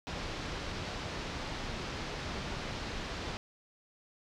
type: low-pass noise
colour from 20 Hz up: pink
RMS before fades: -39 dBFS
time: 0.07-3.37 s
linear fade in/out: 0 ms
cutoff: 5400 Hz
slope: 24 dB/octave
effects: none